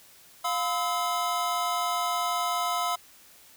square tone cluster, 704 / 1014 / 1295 Hz, F5 / B5 / E6, +14 / +45 / -31 cents, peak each -31 dBFS, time 0.44-2.96 s, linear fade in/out 10 ms, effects white hiss -54 dBFS RMS until 3.56 s

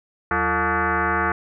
sine tone with frequency modulation, 185 Hz, F#3, in tune, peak -18 dBFS, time 0.31-1.32 s, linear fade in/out 2 ms, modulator 264 Hz, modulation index 6.2, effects none

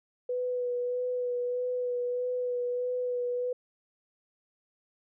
sine tone with vibrato, 493.9 Hz, B4, in tune, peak -28 dBFS, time 0.29-3.53 s, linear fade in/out 5 ms, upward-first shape sine, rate 1.6 Hz, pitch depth 18 cents each way, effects none

